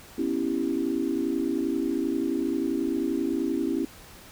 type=chord; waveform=sine; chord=C# half-diminished seventh; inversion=third; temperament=equal; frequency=246.9 / 277.2 / 329.6 / 392 Hz; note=B3 / C#4 / E4 / G4; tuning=0 / 0 / 0 / 0 cents; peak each=-32 / -28 / -28 / -33 dBFS; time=0.18-3.85 s; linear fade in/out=5 ms; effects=pink hiss -48 dBFS RMS until 4.31 s